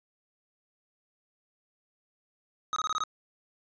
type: tone bursts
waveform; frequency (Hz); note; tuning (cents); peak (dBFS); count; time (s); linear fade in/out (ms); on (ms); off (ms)
square; 1264; D#6; +27; -28; 6; 2.73-3.037; 0; 32; 23
effects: resampled to 16000 Hz